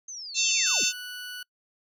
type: linear sweep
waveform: sine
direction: down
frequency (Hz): 6410 to 138.59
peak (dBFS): -36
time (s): 0.08-0.84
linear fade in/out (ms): 5
type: harmonic tone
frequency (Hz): 894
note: A5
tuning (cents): +27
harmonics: 3 / 4 / 5 / 6 / 7 / 8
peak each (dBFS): -28 / -30 / -30 / -31 / -27 / -31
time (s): 0.34-0.93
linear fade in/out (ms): 50
type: tone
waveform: 20% pulse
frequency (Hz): 1480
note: F#6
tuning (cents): 0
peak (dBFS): -31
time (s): 0.66-1.43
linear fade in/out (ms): 5
effects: noise-tail reverb RT60 0.1 s tail -26 dB re dry